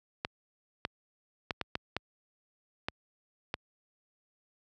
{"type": "clicks", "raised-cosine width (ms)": 0.3, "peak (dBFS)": -15, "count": 8, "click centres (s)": [0.249, 0.851, 1.508, 1.613, 1.754, 1.966, 2.885, 3.541], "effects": ["high-pass 60 Hz 12 dB/octave"]}